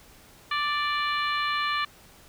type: harmonic tone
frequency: 587.3 Hz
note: D5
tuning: in tune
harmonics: 2 / 3 / 4 / 5 / 6 / 7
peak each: -27 / -31 / -33 / -35 / -37 / -38 dBFS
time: 0.51-1.85 s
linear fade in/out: 5 ms
effects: pink hiss -53 dBFS RMS until 2.28 s